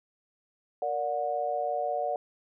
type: chord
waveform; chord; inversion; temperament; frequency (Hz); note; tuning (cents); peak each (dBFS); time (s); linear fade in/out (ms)
sine; Bb augmented; none; just; 466.2 / 582.7 / 728.4; Bb4 / D5 / F#5; 0 / -14 / -27; -36 / -31 / -30; 0.82-2.16; 2
effects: none